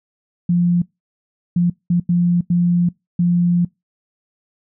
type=tone bursts at uneven times; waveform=sine; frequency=174.61 Hz; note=F3; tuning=in tune; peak=-12 dBFS; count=6; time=0.49-0.82 / 1.56-1.7 / 1.9-2 / 2.09-2.41 / 2.5-2.89 / 3.19-3.65 s; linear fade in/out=5 ms; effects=noise-tail reverb RT60 0.2 s tail -24 dB re dry